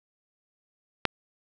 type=click; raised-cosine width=0.3 ms; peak=-5 dBFS; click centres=1.053 s; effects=none